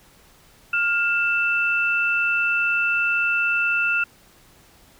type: tone pair together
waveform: sine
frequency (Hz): 1408.6 / 2659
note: F6 / E7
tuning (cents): +14 / +14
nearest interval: major seventh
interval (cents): 1100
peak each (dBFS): -21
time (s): 0.73-4.04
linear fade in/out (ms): 5
effects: pink hiss -53 dBFS RMS until 4.99 s